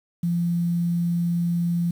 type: tone with quantisation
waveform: sine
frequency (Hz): 171.8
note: F3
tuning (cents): -28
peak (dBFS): -20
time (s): 0.23-1.91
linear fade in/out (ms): 5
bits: 8
effects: none